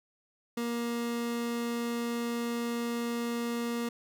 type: tone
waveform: 30% pulse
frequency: 235.8 Hz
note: A#3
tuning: 20 cents sharp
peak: -28 dBFS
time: 0.57-3.89 s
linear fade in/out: 5 ms
effects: none